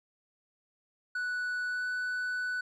triangle tone with pitch glide, 1480 to 1490.3 Hz, F#6 to F#6, 0 to +12 cents, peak -29 dBFS, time 1.15-2.61 s, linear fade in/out 5 ms, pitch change +12 cents, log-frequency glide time 1.67-1.86 s, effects resampled to 22050 Hz

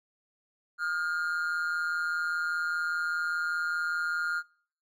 triangle tone with amplitude modulation, 1414 Hz, F6, 21 cents sharp, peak -23 dBFS, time 0.78-4.43 s, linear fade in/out 50 ms, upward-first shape sine, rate 165 Hz, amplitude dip 70%, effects noise-tail reverb RT60 0.5 s tail -25 dB re dry

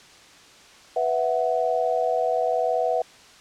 sine chord, B suspended fourth, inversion none, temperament equal, 493.9 / 659.3 / 740 Hz, B4 / E5 / F#5, 0 / 0 / 0 cents, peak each -25 / -24 / -25 dBFS, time 0.96-3.02 s, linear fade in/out 5 ms, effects white hiss -49 dBFS RMS until 3.4 s + low-pass 6000 Hz 12 dB/octave

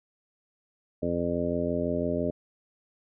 harmonic tone, 86 Hz, F2, 26 cents flat, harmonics 1 / 2 / 3 / 4 / 5 / 6 / 7, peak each -37 / -34 / -31 / -35 / -33 / -37 / -31 dBFS, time 1.02-2.31 s, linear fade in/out 10 ms, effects none

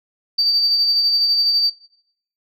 sine tone with tremolo, 4632 Hz, D8, 25 cents flat, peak -12 dBFS, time 0.38-1.7 s, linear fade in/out 10 ms, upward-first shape sine, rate 12 Hz, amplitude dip 40%, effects noise-tail reverb RT60 0.7 s tail -18 dB re dry + tanh soft clip ceiling -8 dBFS

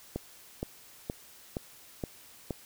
click train, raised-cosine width 2 ms, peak -19 dBFS, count 6, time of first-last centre 0.16-2.507 s, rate 2.13 Hz, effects white hiss -54 dBFS RMS until 2.65 s

